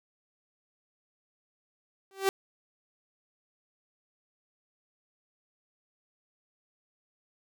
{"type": "tone with exponential growth", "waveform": "sawtooth", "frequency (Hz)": 387.9, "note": "G4", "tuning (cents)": -18, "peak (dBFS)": -16, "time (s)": [2.11, 2.29], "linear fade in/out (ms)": 1, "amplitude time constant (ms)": 37, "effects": []}